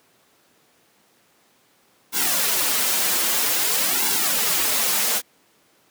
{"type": "noise with flanger", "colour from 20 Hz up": "white", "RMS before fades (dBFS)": -21, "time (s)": [2.12, 5.22], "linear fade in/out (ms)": 50, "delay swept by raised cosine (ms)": [1.6, 7.3], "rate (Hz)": 0.51, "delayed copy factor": -1, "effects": ["pink hiss -59 dBFS RMS until 5.9 s", "high-pass 200 Hz 12 dB/octave"]}